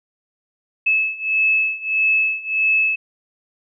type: beating tone pair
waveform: sine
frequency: 2600 / 2601.6 Hz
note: E7 / E7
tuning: -24 / -23 cents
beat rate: 1.6 Hz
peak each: -20 / -18 dBFS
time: 0.86-2.96 s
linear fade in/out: 10 ms
effects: none